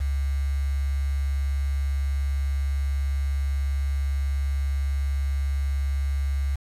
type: tone with quantisation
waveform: sine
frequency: 69.3 Hz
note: C#2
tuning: in tune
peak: -22 dBFS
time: 0-6.56 s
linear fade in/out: 10 ms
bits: 7
effects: resampled to 32000 Hz